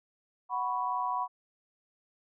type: chord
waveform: sine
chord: F# suspended fourth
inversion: none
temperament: just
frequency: 740 / 986.7 / 1110 Hz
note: F#5 / B5 / C#6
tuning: 0 / -2 / +2 cents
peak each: -35 / -31 / -35 dBFS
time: 0.49-1.28 s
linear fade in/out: 50 ms
effects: none